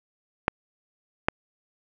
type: clicks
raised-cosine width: 0.5 ms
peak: -4 dBFS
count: 2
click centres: 0.481 / 1.285 s
effects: none